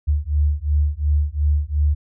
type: beating tone pair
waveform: sine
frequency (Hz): 72.6 / 75.4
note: D2 / D2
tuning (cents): -19 / +46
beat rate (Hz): 2.8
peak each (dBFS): -19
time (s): 0.07-1.95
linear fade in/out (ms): 20
effects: none